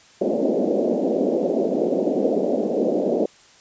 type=band-pass noise; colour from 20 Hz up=white; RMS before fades=-21 dBFS; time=0.21-3.26 s; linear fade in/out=5 ms; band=200 to 610 Hz; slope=48 dB/octave; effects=white hiss -51 dBFS RMS until 3.6 s + resampled to 16000 Hz